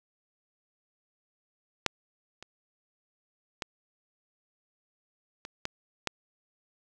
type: clicks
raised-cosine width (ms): 0.2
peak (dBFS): -6 / -26 / -15 / -22 / -14 / -11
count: 6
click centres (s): 1.863 / 2.426 / 3.622 / 5.451 / 5.654 / 6.073
effects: none